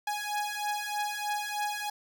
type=beating tone pair; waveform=sawtooth; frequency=830.6 / 833.8 Hz; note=G#5 / G#5; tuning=0 / +7 cents; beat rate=3.2 Hz; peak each=-30 dBFS; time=0.07-1.9 s; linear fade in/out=5 ms; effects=none